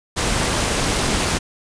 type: noise with amplitude modulation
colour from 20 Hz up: pink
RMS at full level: -17 dBFS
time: 0.16-1.39 s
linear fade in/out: 20 ms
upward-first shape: sine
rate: 250 Hz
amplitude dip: 60%
effects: resampled to 22050 Hz